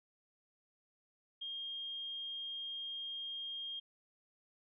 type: tone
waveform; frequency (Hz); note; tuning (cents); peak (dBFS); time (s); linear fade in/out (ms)
sine; 3225; G7; +48; -40; 1.41-3.8; 10
effects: none